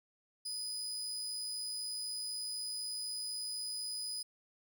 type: tone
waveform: 30% pulse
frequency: 4978 Hz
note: D#8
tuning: in tune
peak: -35 dBFS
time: 0.45-4.23 s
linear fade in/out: 10 ms
effects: none